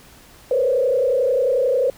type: tone with frequency modulation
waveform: sine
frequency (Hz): 517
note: C5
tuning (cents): -21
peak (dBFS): -15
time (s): 0.51-1.9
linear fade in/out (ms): 2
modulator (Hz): 31.2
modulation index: 1.4
effects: pink hiss -47 dBFS RMS until 1.97 s